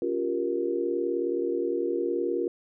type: chord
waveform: sine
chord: G half-diminished seventh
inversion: second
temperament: just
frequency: 282.2 / 352.8 / 392 / 470.4 Hz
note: Db4 / F4 / G4 / Bb4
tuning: +31 / +18 / 0 / +16 cents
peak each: -34 / -28 / -33 / -30 dBFS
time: 0.02-2.48 s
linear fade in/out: 2 ms
effects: none